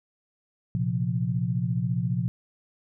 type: chord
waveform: sine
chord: Bb suspended second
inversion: none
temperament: just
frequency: 116.54 / 131.11 / 174.81 Hz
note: Bb2 / C3 / F3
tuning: 0 / +4 / +2 cents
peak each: -28 dBFS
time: 0.75-2.28 s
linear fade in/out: 0 ms
effects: none